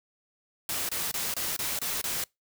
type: noise bursts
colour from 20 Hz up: white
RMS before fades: -31 dBFS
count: 7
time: 0.69-2.24 s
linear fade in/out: 2 ms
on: 200 ms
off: 25 ms
effects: noise-tail reverb RT60 0.2 s tail -26 dB re dry